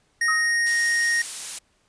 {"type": "tone", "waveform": "square", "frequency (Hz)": 1864.7, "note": "A#6", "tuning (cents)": 0, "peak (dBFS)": -20, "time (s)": [0.21, 1.22], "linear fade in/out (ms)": 5}
{"type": "tone with exponential decay", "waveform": "sine", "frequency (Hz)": 1273, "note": "D#6", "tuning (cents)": 39, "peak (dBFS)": -20, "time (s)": [0.28, 0.59], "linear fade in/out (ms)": 5, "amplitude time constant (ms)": 66}
{"type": "noise", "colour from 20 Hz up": "blue", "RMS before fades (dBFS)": -29, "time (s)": [0.66, 1.59], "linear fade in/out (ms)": 10}
{"effects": ["pink hiss -65 dBFS RMS until 1.88 s", "resampled to 22050 Hz"]}